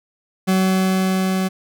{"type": "tone with level ramp", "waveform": "40% pulse", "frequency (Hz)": 188.3, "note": "F#3", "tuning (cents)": 31, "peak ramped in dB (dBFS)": [-13, -17], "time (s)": [0.47, 1.49], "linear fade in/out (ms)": 20, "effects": []}